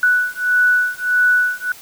sine beating tone pair, 1480 / 1481.6 Hz, F#6 / F#6, 0 / +2 cents, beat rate 1.6 Hz, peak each -16 dBFS, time 0.03-1.72 s, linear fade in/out 2 ms, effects white hiss -40 dBFS RMS until 1.81 s

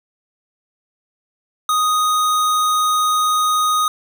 square tone, 1244.5 Hz, D#6, in tune, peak -15 dBFS, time 1.69-3.88 s, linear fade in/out 2 ms, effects none

